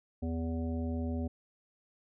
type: harmonic tone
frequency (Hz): 82.1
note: E2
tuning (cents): -6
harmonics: 1 / 3 / 5 / 7 / 9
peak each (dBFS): -34 / -35 / -45 / -45 / -50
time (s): 0.22-1.28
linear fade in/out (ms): 10
effects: none